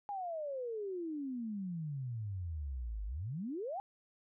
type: exponential two-way sweep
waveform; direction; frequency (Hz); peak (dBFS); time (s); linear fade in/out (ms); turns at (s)
sine; down then up; 830.6 to 49 to 830.6; -37; 0.09-3.8; 0; 3.05
effects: none